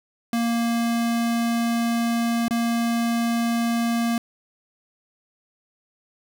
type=tone with dropouts; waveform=square; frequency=233.1 Hz; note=A#3; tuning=in tune; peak=-21 dBFS; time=0.33-4.18 s; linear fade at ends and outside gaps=2 ms; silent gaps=2.482-2.508 s; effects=none